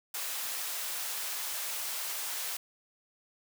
white high-pass noise, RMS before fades -36 dBFS, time 0.14-2.57 s, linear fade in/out 5 ms, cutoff 630 Hz, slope 12 dB/octave, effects none

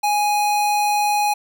square tone, 830.6 Hz, G#5, in tune, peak -17 dBFS, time 0.03-1.34 s, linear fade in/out 10 ms, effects 9-bit

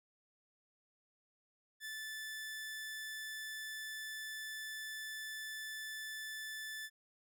sawtooth tone, 1750 Hz, A6, 10 cents flat, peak -39 dBFS, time 1.8-6.9 s, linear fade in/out 50 ms, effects none

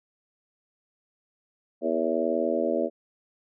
harmonic tone with a mistuned harmonic, 81 Hz, E2, 30 cents flat, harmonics 3 / 4 / 5 / 6 / 7 / 8, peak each -31 / -30 / -31 / -31 / -28 / -31 dBFS, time 1.81-2.9 s, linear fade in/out 50 ms, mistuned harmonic 8, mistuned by +23 cents, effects none

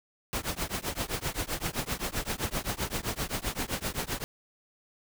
pink noise with tremolo, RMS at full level -29 dBFS, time 0.33-4.24 s, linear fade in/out 0 ms, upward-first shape triangle, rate 7.7 Hz, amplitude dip 100%, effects none

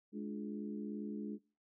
harmonic tone with a mistuned harmonic, 70.1 Hz, C#2, 20 cents sharp, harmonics 3 / 4 / 5 / 6, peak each -41 / -45 / -49 / -51 dBFS, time 0.12-1.39 s, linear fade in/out 50 ms, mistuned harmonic 4, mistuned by +75 cents, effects noise-tail reverb RT60 0.4 s tail -24 dB re dry

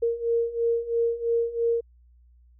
sine beating tone pair, 463.6 / 466.6 Hz, A#4 / A#4, -10 / +2 cents, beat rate 3 Hz, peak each -27 / -24 dBFS, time 0.02-1.81 s, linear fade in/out 10 ms, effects added 60 Hz sine -53 dBFS peak until 2.59 s

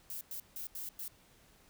violet noise bursts at uneven times, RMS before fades -42 dBFS, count 5, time 0.1-0.21 / 0.31-0.4 / 0.56-0.67 / 0.75-0.89 / 0.99-1.08 s, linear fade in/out 2 ms, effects pink hiss -64 dBFS RMS until 1.69 s

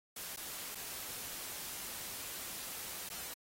white noise with dropouts, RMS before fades -44 dBFS, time 0.16-3.34 s, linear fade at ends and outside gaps 5 ms, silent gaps 0.363-0.371 / 0.748-0.753 / 3.091-3.1 s, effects AAC 48 kbps

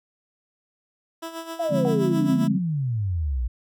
15% pulse tone with tremolo, 328.9 Hz, E4, 4 cents flat, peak -24 dBFS, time 1.22-2.48 s, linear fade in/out 10 ms, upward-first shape sine, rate 7.6 Hz, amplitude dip 65%
sine exponential sweep, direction down, 698.5 to 56.1 Hz, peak -22 dBFS, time 1.59-3.48 s, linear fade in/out 10 ms
sine chord, D half-diminished seventh, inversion none, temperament equal, 146.83 / 174.61 / 207.7 / 261.6 Hz, D3 / F3 / Ab3 / C4, 0 / 0 / 0 / 0 cents, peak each -26 dBFS, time 1.69-2.6 s, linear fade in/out 50 ms
sine tone with exponential decay, 740 Hz, F#5, in tune, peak -25 dBFS, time 1.85-2.04 s, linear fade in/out 0 ms, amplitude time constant 41 ms
effects none

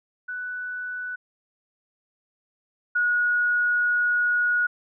sine tone pair in turn, 1487 / 1453 Hz, F#6 / F#6, +8 / -32 cents, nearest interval unison, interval 40 cents, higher first, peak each -29 / -19 dBFS, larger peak second, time 0.28-1.16 / 2.95-4.67 s, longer second, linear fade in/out 10 ms, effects none

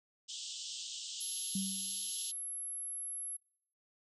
pink band-pass noise, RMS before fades -44 dBFS, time 0.28-2.32 s, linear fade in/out 20 ms, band 2900 to 8200 Hz, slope 96 dB/octave
sine tone, 11160 Hz, F9, 2 cents flat, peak -38 dBFS, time 1.2-3.37 s, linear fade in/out 10 ms
sine tone with exponential decay, 192.3 Hz, G3, 33 cents flat, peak -32 dBFS, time 1.55-2.11 s, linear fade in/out 5 ms, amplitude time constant 120 ms
effects noise-tail reverb RT60 0.7 s tail -25 dB re dry

